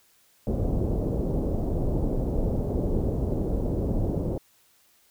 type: low-pass noise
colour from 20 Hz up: pink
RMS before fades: -26 dBFS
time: 0.47-4.38 s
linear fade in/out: 2 ms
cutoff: 560 Hz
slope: 24 dB/octave
effects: white hiss -62 dBFS RMS until 5.1 s